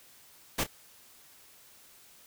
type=noise with echo; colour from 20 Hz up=pink; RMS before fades=-29 dBFS; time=0.58-0.64 s; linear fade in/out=10 ms; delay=29 ms; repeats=1; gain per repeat=-13 dB; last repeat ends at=0.669 s; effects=white hiss -57 dBFS RMS until 2.26 s